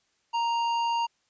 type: tone with hard clipping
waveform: sine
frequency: 932.3 Hz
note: A#5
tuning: in tune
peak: -26 dBFS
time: 0.33-1.07 s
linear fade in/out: 20 ms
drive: 10 dB
effects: white hiss -71 dBFS RMS until 1.29 s + resampled to 16000 Hz